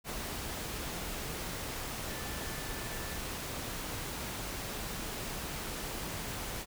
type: tone in noise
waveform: sine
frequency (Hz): 1755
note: A6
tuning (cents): -5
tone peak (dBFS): -49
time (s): 2.06-3.22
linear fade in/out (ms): 50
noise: pink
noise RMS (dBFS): -39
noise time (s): 0.04-6.66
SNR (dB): -13
effects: none

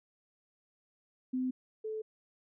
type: tone pair in turn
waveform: sine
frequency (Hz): 256 / 435.4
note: C4 / A4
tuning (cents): -38 / -18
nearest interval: major sixth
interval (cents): 920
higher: second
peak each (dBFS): -30 / -35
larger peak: first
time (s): 1.33-1.51 / 1.84-2.02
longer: neither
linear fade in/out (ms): 10
effects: none

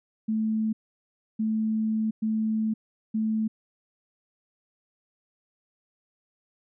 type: tone bursts at uneven times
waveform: sine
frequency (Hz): 218.9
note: A3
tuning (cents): -9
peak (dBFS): -23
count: 4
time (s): 0.28-0.73 / 1.39-2.11 / 2.22-2.74 / 3.14-3.48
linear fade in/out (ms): 10
effects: none

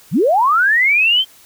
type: linear sweep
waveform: sine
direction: up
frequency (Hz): 110.9 to 3182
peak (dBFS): -10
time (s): 0.11-1.25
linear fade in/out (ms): 50
effects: white hiss -46 dBFS RMS until 1.45 s

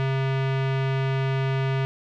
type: tone with low-pass filter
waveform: square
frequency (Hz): 134.1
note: C3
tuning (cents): +43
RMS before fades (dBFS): -24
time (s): 0-1.85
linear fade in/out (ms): 0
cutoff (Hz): 2700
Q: 1.4
effects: none

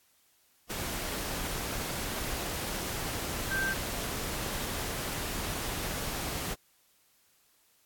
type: tone in noise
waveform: sine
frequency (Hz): 1568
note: G6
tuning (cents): 0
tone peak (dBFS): -29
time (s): 3.5-3.74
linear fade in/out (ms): 20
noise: pink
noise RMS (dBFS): -35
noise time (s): 0.69-6.55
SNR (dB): +3
effects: white hiss -67 dBFS RMS until 7.85 s + AAC 64 kbps

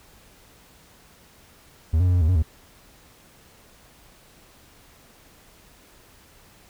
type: tone with pitch steps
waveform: triangle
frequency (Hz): 80 / 90.9 / 89.8 / 89.1 / 78.4 / 91.8 / 78.3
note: D#2 / F#2 / F2 / F2 / D#2 / F#2 / D#2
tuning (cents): +49 / -30 / +49 / +35 / +14 / -13 / +11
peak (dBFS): -14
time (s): 1.93-2.427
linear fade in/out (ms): 10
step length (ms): 71
effects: pink hiss -53 dBFS RMS until 6.69 s

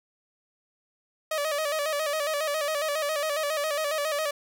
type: tone with vibrato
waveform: sawtooth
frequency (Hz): 602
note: D5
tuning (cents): +43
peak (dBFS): -22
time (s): 1.31-4.31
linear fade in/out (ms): 5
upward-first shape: square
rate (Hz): 7.3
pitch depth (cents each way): 75
effects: none

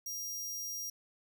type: tone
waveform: sawtooth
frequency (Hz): 5700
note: F8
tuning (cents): +34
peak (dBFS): -35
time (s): 0.06-0.9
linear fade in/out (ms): 5
effects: none

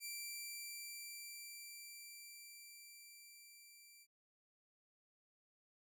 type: tone with level ramp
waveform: 10% pulse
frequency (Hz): 2349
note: D7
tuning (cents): 0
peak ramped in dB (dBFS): -35 to -52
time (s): 0-4.07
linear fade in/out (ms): 50
effects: none

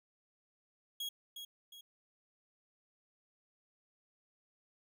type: tone with echo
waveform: 40% pulse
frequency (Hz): 3306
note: G#7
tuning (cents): -9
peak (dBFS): -37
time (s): 1-1.09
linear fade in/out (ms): 5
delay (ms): 360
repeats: 2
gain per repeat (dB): -7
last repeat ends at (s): 1.81
effects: none

